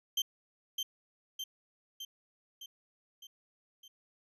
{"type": "tone with echo", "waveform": "35% pulse", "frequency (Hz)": 3136, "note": "G7", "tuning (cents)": 0, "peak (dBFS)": -27, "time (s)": [0.17, 0.22], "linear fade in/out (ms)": 5, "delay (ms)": 610, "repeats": 6, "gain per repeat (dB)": -4, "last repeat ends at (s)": 3.88, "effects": ["resampled to 32000 Hz"]}